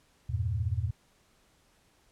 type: chord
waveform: sine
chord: E diminished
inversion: none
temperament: equal with one note detuned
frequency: 82.41 / 98.4 / 116.54 Hz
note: E2 / G2 / Bb2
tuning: 0 / +7 / 0 cents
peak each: -32 dBFS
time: 0.29-0.91 s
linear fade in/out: 10 ms
effects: pink hiss -66 dBFS RMS until 2.11 s + low-pass 11000 Hz 12 dB/octave